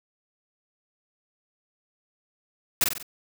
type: noise with echo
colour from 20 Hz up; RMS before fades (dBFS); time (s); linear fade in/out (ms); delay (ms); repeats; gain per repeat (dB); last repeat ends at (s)
white; -20; 2.81-2.84; 2; 47; 4; -5; 3.028
effects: none